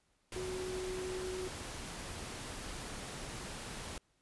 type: tone in noise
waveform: sine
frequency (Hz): 370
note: F#4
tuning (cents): 0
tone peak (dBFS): -38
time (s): 0.36-1.48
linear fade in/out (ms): 2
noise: pink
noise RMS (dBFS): -44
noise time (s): 0.32-3.98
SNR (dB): +3
effects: pink hiss -75 dBFS RMS until 4.21 s + resampled to 24000 Hz